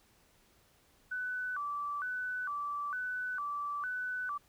sine tone with vibrato, 1318.5 Hz, E6, in tune, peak -34 dBFS, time 1.11-4.38 s, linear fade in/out 10 ms, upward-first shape square, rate 1.1 Hz, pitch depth 220 cents each way, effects pink hiss -67 dBFS RMS until 4.48 s

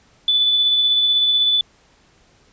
sine tone with tremolo, 3482 Hz, A7, 19 cents flat, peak -12 dBFS, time 0.28-1.61 s, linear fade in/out 2 ms, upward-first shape triangle, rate 16 Hz, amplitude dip 30%, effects pink hiss -55 dBFS RMS until 2.52 s + resampled to 16000 Hz

